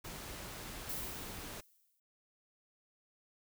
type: noise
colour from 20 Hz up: pink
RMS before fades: -46 dBFS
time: 0.04-1.61 s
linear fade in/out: 10 ms
type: noise with exponential decay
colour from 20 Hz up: violet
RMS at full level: -39 dBFS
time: 0.89-2 s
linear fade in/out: 5 ms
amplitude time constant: 240 ms
effects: none